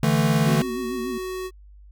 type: chord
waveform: square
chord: D suspended second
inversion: none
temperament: equal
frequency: 146.83 / 164.81 / 220 Hz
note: D3 / E3 / A3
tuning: 0 / 0 / 0 cents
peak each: -22 / -23 / -23 dBFS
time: 0.03-0.62 s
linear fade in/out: 2 ms
type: tone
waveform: square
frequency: 371.7 Hz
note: F#4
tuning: 8 cents sharp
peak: -29 dBFS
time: 0.44-1.51 s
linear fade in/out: 50 ms
type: tone with vibrato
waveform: sine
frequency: 246.9 Hz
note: B3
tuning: in tune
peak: -28 dBFS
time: 0.47-1.18 s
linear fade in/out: 5 ms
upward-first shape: sine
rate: 6.9 Hz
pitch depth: 120 cents each way
effects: added 50 Hz sine -44 dBFS peak until 1.91 s